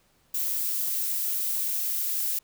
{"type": "noise", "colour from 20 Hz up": "violet", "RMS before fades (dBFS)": -28, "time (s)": [0.34, 2.39], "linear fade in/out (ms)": 5, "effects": ["pink hiss -65 dBFS RMS until 2.43 s"]}